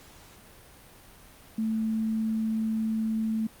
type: tone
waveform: sine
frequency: 220.9 Hz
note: A3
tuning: 7 cents sharp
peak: -25 dBFS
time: 1.58-3.47 s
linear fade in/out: 5 ms
effects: pink hiss -52 dBFS RMS until 3.6 s + Opus 48 kbps